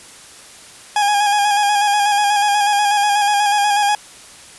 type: tone with vibrato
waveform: 40% pulse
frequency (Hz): 822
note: G#5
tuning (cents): -18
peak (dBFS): -12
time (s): 0.96-3.95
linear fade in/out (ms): 2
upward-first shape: square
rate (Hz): 8.2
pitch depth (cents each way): 28
effects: white hiss -40 dBFS RMS until 4.58 s + resampled to 24000 Hz